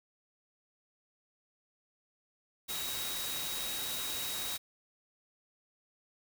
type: tone in noise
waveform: sine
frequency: 3810 Hz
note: A#7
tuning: 37 cents sharp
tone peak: -40 dBFS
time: 2.68-4.58 s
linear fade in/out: 20 ms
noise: white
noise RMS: -38 dBFS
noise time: 2.68-4.58 s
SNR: -5 dB
effects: none